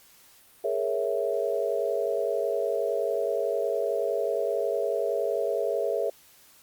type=chord; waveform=sine; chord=A# half-diminished seventh; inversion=third; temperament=equal; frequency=415.3 / 466.2 / 554.4 / 659.3 Hz; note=G#4 / A#4 / C#5 / E5; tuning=0 / 0 / 0 / 0 cents; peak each=-30 dBFS; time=0.64-6.1 s; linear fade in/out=5 ms; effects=white hiss -56 dBFS RMS until 6.62 s + Opus 48 kbps